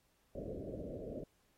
white low-pass noise, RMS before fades -44 dBFS, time 0.35-1.24 s, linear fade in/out 5 ms, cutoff 630 Hz, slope 96 dB/octave, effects pink hiss -75 dBFS RMS until 1.57 s + AAC 48 kbps

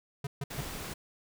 square tone bursts, 140 Hz, C#3, 18 cents sharp, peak -33 dBFS, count 3, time 0.24-0.61 s, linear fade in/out 5 ms, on 30 ms, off 140 ms
pink noise, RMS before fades -40 dBFS, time 0.5-0.94 s, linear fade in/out 10 ms
effects none

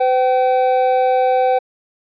triangle tone pair together, 509.1 / 769 Hz, C5 / G5, -47 / -33 cents, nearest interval perfect fifth, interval 714 cents, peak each -13 dBFS, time 0-1.59 s, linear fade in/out 10 ms, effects resampled to 11025 Hz

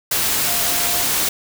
sine tone in noise, 700 Hz, F5, 4 cents sharp, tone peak -30 dBFS, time 0.47-1.04 s, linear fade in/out 5 ms, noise white, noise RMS -19 dBFS, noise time 0.11-1.29 s, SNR -14 dB, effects none

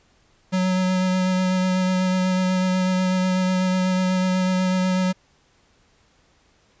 square tone with vibrato, 185 Hz, F#3, in tune, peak -19 dBFS, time 0.52-5.13 s, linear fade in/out 20 ms, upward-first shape sine, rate 8.1 Hz, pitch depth 14 cents each way, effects pink hiss -60 dBFS RMS until 6.8 s + resampled to 16000 Hz

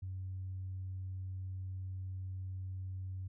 sine tone, 93.7 Hz, F#2, 22 cents sharp, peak -38 dBFS, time 0.02-3.28 s, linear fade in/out 10 ms, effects tanh soft clip ceiling -34 dBFS

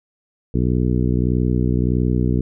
harmonic tone, 61.6 Hz, B1, 4 cents flat, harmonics 1 / 2 / 3 / 4 / 5 / 6 / 7, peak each -21 / -20 / -22 / -24 / -26 / -28 / -30 dBFS, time 0.54-2.41 s, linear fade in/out 5 ms, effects none

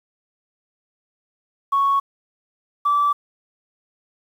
sine tone pair in turn, 1108.7 / 1159.5 Hz, C#6 / D6, 0 / -22 cents, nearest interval minor second, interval 78 cents, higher second, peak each -14 dBFS, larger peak neither, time 1.72-2 / 2.85-3.13 s, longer neither, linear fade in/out 10 ms, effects tanh soft clip ceiling -11 dBFS + 8-bit

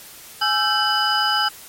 sine tone cluster, 839 / 1328 / 1554 / 2986 / 4964 Hz, G#5 / E6 / G6 / F#7 / D#8, +17 / +12 / -16 / +15 / -5 cents, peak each -23 dBFS, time 0.41-1.49 s, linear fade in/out 10 ms, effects white hiss -41 dBFS RMS until 1.68 s + MP3 64 kbps

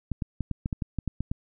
clicks, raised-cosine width 5 ms, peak -16 dBFS, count 11, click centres 0.117 / 0.222 / 0.407 / 0.513 / 0.659 / 0.728 / 0.822 / 0.987 / 1.077 / 1.206 / 1.315 s, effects none

